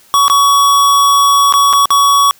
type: tone with dropouts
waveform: square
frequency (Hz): 1125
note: C#6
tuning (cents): +25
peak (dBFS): -7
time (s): 0.14-2.31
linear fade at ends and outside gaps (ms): 0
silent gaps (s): 0.281-0.299 / 1.525-1.538 / 1.729-1.734 / 1.856-1.905
effects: white hiss -46 dBFS RMS until 2.39 s